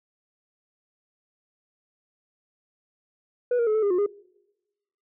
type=tone with pitch steps; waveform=sine; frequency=489.9 / 468.9 / 429.4 / 436.8 / 405 / 359.6 / 409 Hz; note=B4 / A#4 / A4 / A4 / G#4 / F#4 / G#4; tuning=-14 / +10 / -42 / -13 / -43 / -49 / -26 cents; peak=-17 dBFS; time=3.51-4.063 s; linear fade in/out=5 ms; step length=79 ms; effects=noise-tail reverb RT60 1.0 s tail -26 dB re dry + tanh soft clip ceiling -19 dBFS